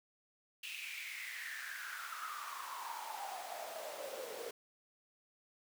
pink noise with high-pass filter sweep, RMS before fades -45 dBFS, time 0.63-4.51 s, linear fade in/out 5 ms, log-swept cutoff 2700 to 450 Hz, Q 7.8, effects none

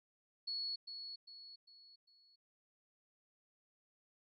sine tone with echo, 4378 Hz, C#8, 22 cents flat, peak -38 dBFS, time 0.47-0.76 s, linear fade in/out 10 ms, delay 400 ms, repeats 4, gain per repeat -7 dB, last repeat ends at 2.36 s, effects none

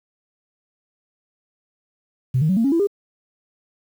sine tone with pitch steps, 128.6 / 155.61 / 188.28 / 227.8 / 275.7 / 333.5 / 403.6 Hz, C3 / D#3 / F#3 / A#3 / C#4 / E4 / G#4, -30 / +1 / +30 / -40 / -9 / +20 / -49 cents, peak -14 dBFS, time 2.34-2.872 s, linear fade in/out 10 ms, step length 76 ms, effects tanh soft clip ceiling -10 dBFS + 8-bit

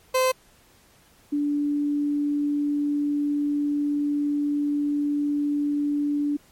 30% pulse / sine tone pair in turn, 516 / 290.9 Hz, C5 / D4, -24 / -16 cents, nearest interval minor seventh, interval 992 cents, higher first, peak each -16 / -21 dBFS, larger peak first, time 0.14-0.32 / 1.32-6.37 s, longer second, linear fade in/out 10 ms, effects pink hiss -57 dBFS RMS until 6.51 s + MP3 64 kbps

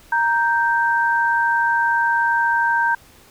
sine tone pair together, 933 / 1565.8 Hz, A#5 / G6, +1 / -2 cents, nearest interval major sixth, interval 897 cents, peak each -18 dBFS, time 0.12-2.95 s, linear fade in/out 5 ms, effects pink hiss -49 dBFS RMS until 3.3 s

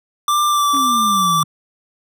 square tone with vibrato, 1174.7 Hz, D6, in tune, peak -14 dBFS, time 0.28-1.43 s, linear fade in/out 2 ms, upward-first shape sine, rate 1.7 Hz, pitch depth 20 cents each way
sine exponential sweep, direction down, 284.2 to 153.9 Hz, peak -22 dBFS, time 0.73-1.44 s, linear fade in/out 10 ms
clicks, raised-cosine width 0.5 ms, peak -20 dBFS, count 2, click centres 0.746 / 0.767 s
effects none

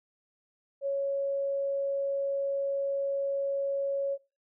sine tone, 554.4 Hz, C#5, in tune, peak -27 dBFS, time 0.81-4.18 s, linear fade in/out 50 ms, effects noise-tail reverb RT60 0.3 s tail -21 dB re dry

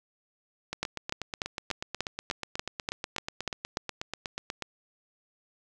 two click trains, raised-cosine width 0.2 ms, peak -16 / -12 dBFS, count 33 / 11, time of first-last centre 0.73-4.623 / 0.83-3.771 s, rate 8.22 / 3.4 Hz, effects none

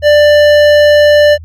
triangle tone with hard clipping, 591 Hz, D5, 11 cents sharp, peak -5 dBFS, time 0.02-1.38 s, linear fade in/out 50 ms, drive 17 dB, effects added 81 Hz sine -27 dBFS peak until 1.44 s

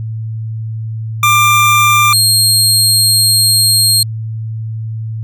25% pulse tone pair in turn, 1189 / 4230 Hz, D6 / C8, +21 / +18 cents, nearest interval octave + minor seventh, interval 2197 cents, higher second, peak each -3 dBFS, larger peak neither, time 1.23-2.13 / 2.13-4.03 s, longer second, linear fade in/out 2 ms, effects added 111 Hz sine -18 dBFS peak until 5.23 s

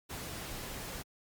pink noise, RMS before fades -42 dBFS, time 0.09-1.03 s, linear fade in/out 20 ms, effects Opus 48 kbps

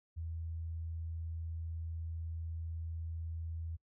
sine tone, 82 Hz, E2, 9 cents flat, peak -38 dBFS, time 0.16-3.77 s, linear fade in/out 20 ms, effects noise-tail reverb RT60 0.1 s tail -23 dB re dry

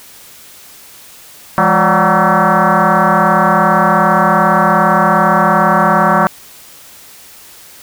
sine tone with frequency modulation, 207.7 Hz, G#3, in tune, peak -7 dBFS, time 1.58-6.27 s, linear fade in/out 0 ms, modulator 189 Hz, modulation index 7, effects white hiss -38 dBFS RMS until 7.82 s

